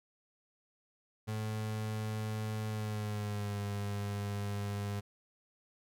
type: tone with pitch glide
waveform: 35% pulse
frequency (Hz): 108.3 to 101.63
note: A2 to G#2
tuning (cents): -27 to -37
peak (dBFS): -33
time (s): 1.27-5.01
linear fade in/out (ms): 20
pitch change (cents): -110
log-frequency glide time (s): 2.67-3.6
effects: none